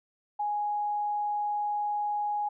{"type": "tone", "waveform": "sine", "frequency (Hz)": 830.6, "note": "G#5", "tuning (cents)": 0, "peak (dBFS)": -27, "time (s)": [0.39, 2.49], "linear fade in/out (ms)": 10, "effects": []}